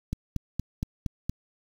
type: click train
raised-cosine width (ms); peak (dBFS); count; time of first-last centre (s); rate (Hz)
5; -16; 6; 0.13-1.296; 4.29
effects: 7-bit